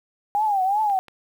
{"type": "tone with vibrato", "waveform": "sine", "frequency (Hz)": 804, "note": "G5", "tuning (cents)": 44, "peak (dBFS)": -18, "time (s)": [0.35, 0.99], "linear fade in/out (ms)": 0, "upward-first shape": "triangle", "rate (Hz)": 2.7, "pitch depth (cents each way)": 160}
{"type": "clicks", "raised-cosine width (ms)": 0.3, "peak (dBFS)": -28, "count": 2, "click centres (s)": [0.899, 1.083]}
{"effects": ["8-bit"]}